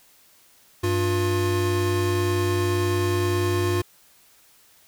square tone pair together, 97.6 / 354.7 Hz, G2 / F4, -7 / +27 cents, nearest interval octave + minor seventh, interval 2234 cents, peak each -24 dBFS, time 0.83-3.82 s, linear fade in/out 10 ms, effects white hiss -56 dBFS RMS until 4.87 s

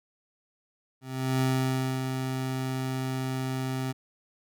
25% pulse tone with ADSR envelope, 130.81 Hz, C3, in tune, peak -19 dBFS, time 1.01-3.93 s, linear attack 400 ms, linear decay 600 ms, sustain -6 dB, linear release 22 ms, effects none

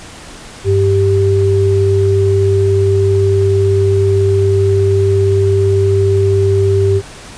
sine tone pair together, 98 / 392 Hz, G2 / G4, 0 / 0 cents, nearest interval 2 octaves, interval 2400 cents, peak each -11 dBFS, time 0.64-7.02 s, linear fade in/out 50 ms, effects pink hiss -33 dBFS RMS until 7.37 s + resampled to 22050 Hz

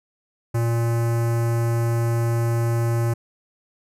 square tone with notch filter, 116.54 Hz, A#2, in tune, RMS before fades -21 dBFS, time 0.54-3.14 s, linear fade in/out 10 ms, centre 3500 Hz, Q 0.58, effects resampled to 32000 Hz

